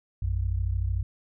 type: tone pair together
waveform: sine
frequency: 58.6 / 91.9 Hz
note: A#1 / F#2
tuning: +10 / -11 cents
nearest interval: minor sixth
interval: 779 cents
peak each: -27 dBFS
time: 0.22-1.03 s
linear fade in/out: 5 ms
effects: none